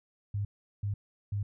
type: tone bursts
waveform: sine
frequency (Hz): 101.7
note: G#2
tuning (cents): -36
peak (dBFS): -29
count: 3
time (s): 0.34-1.43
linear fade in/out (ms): 5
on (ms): 110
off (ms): 380
effects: none